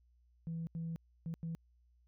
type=tone bursts at uneven times; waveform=sine; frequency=164.81 Hz; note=E3; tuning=in tune; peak=-36 dBFS; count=4; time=0.47-0.67 / 0.75-0.96 / 1.26-1.34 / 1.43-1.55 s; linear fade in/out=0 ms; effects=tanh soft clip ceiling -34 dBFS + added 60 Hz sine -66 dBFS peak until 2.07 s